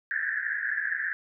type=band-pass noise; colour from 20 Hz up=white; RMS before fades=-30 dBFS; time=0.11-1.13 s; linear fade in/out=0 ms; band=1600 to 1800 Hz; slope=96 dB/octave; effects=none